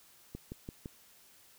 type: click train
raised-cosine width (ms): 3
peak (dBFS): -28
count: 4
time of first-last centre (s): 0.35-0.858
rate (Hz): 5.9
effects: white hiss -61 dBFS RMS until 1.58 s